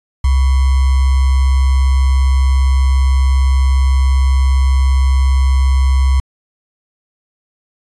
sine tone with sample-and-hold, 66.3 Hz, C2, 23 cents sharp, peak -8 dBFS, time 0.24-6.2 s, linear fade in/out 5 ms, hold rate 1050 Hz, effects resampled to 24000 Hz

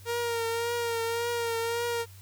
sawtooth tone with vibrato, 466.2 Hz, A#4, in tune, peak -24 dBFS, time 0.05-2.06 s, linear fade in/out 50 ms, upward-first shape triangle, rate 1.8 Hz, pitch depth 40 cents each way, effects added 96 Hz sine -47 dBFS peak until 2.21 s + white hiss -55 dBFS RMS until 2.21 s

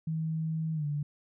sine tone with pitch glide, 159.8 to 146.54 Hz, D#3 to D3, +47 to -3 cents, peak -29 dBFS, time 0.07-1.03 s, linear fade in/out 5 ms, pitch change -150 cents, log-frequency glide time 0.74-0.85 s, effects none

